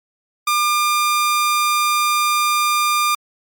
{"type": "tone", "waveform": "sawtooth", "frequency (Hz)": 1200, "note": "D6", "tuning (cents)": 37, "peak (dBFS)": -11, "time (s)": [0.47, 3.15], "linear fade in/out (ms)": 5, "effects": ["MP3 96 kbps"]}